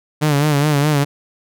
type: tone with vibrato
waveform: sawtooth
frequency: 146.83 Hz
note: D3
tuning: in tune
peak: -9 dBFS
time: 0.21-1.05 s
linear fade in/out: 20 ms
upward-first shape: sine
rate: 4.8 Hz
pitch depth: 78 cents each way
effects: none

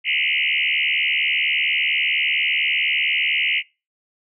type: tone with frequency modulation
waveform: sine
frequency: 2500 Hz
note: D#7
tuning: 8 cents sharp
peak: -17 dBFS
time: 0.04-3.63 s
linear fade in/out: 50 ms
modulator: 75.7 Hz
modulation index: 6.2
effects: noise-tail reverb RT60 0.3 s tail -24 dB re dry

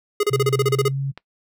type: tone bursts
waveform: square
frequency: 415.3 Hz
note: G#4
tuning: in tune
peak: -16 dBFS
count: 11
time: 0.2-0.883 s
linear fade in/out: 5 ms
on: 33 ms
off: 32 ms
type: tone with pitch glide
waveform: sine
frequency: 130 to 137.33 Hz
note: C3 to C#3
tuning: -11 to -16 cents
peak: -21 dBFS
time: 0.3-1.12 s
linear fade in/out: 20 ms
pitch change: +95 cents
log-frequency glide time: 0.71-0.99 s
type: click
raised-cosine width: 0.3 ms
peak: -20 dBFS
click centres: 1.176 s
effects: noise-tail reverb RT60 0.1 s tail -21 dB re dry

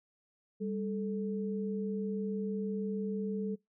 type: tone pair together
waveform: sine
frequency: 198.48 / 436.9 Hz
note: G3 / A4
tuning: +22 / -12 cents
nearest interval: octave + major second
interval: 1366 cents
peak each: -34 / -37 dBFS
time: 0.6-3.56 s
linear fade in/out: 20 ms
effects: noise-tail reverb RT60 0.2 s tail -25 dB re dry

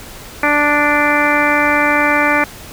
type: harmonic tone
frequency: 293.7 Hz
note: D4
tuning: in tune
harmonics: 1 / 2 / 3 / 4 / 5 / 6 / 7 / 8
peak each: -19 / -19 / -19 / -19 / -19 / -19 / -19 / -19 dBFS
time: 0.43-2.44 s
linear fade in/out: 2 ms
effects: pink hiss -34 dBFS RMS until 2.72 s

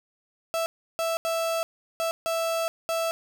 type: tone bursts at uneven times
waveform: 35% pulse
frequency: 660 Hz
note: E5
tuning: 2 cents sharp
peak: -23 dBFS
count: 6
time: 0.54-0.66 / 0.99-1.17 / 1.25-1.63 / 2-2.11 / 2.26-2.68 / 2.89-3.11 s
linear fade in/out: 0 ms
effects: none

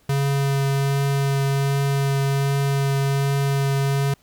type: tone with vibrato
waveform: square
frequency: 138.59 Hz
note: C#3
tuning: in tune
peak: -19 dBFS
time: 0.09-4.14 s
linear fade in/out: 5 ms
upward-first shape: triangle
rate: 1.3 Hz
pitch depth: 11 cents each way
effects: pink hiss -59 dBFS RMS until 4.22 s

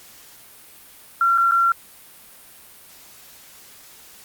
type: tone with dropouts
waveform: sine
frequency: 1368 Hz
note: F6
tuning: 36 cents flat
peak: -14 dBFS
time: 1.21-1.72 s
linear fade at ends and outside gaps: 2 ms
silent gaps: 1.377-1.381 / 1.512-1.519 s
effects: white hiss -46 dBFS RMS until 4.24 s + Opus 48 kbps

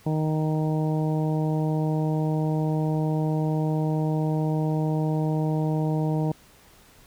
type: harmonic tone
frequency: 155.56 Hz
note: D#3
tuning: in tune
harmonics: 1 / 2 / 3 / 4 / 5 / 6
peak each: -23 / -29 / -33 / -35 / -37 / -39 dBFS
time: 0.06-6.32 s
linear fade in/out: 5 ms
effects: pink hiss -54 dBFS RMS until 7.06 s

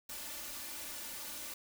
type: noise with comb filter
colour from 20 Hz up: white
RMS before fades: -44 dBFS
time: 0.09-1.54 s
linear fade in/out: 5 ms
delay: 3.4 ms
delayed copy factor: +0.7
effects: none

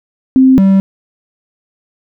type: tone pair in turn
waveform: sine / triangle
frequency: 261.8 / 193.57 Hz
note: C4 / G3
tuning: +1 / -22 cents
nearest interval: perfect fourth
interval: 523 cents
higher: first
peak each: -3 dBFS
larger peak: neither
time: 0.36-0.58 / 0.58-0.8 s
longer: neither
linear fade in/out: 0 ms
effects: none

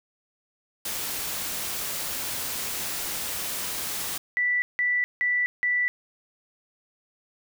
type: noise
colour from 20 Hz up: white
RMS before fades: -31 dBFS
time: 0.85-4.18 s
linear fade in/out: 5 ms
type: tone bursts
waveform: sine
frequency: 1969 Hz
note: B6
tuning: 6 cents flat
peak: -21 dBFS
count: 4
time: 4.37-5.88 s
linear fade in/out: 0 ms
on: 250 ms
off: 170 ms
effects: none

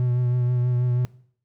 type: tone with vibrato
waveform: triangle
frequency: 123.47 Hz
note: B2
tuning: in tune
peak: -17 dBFS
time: 0-1.05 s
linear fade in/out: 0 ms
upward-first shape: triangle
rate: 6.2 Hz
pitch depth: 26 cents each way
effects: noise-tail reverb RT60 0.6 s tail -21 dB re dry

